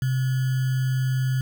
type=tone with sample-and-hold; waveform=sine; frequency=130 Hz; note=C3; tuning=11 cents flat; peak=-20 dBFS; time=0.02-1.41 s; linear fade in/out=2 ms; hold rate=1575 Hz; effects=none